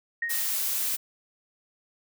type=tone with exponential decay; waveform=sine; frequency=1864.7 Hz; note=A#6; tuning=in tune; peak=-24 dBFS; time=0.22-0.63 s; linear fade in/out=5 ms; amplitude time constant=87 ms
type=noise; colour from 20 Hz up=blue; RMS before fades=-28 dBFS; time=0.29-0.97 s; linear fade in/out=20 ms
effects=none